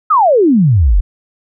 sine exponential sweep, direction down, 1334 to 39.27 Hz, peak -6 dBFS, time 0.1-1.01 s, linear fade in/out 10 ms, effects none

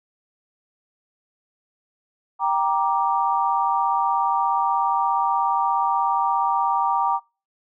sine chord, G minor, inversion none, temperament just, 784 / 940.8 / 1176 Hz, G5 / Bb5 / D6, 0 / +16 / +2 cents, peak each -23 / -21 / -24 dBFS, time 2.39-7.2 s, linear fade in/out 50 ms, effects noise-tail reverb RT60 0.3 s tail -23 dB re dry

